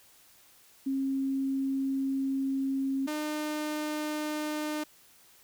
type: tone pair in turn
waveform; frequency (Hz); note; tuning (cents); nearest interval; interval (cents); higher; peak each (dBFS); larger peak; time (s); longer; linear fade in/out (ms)
sine / sawtooth; 270 / 303.1; C#4 / D#4; -45 / -45; major second; 200; second; -27; neither; 0.86-3.07 / 3.07-4.84; first; 10
effects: white hiss -59 dBFS RMS until 5.43 s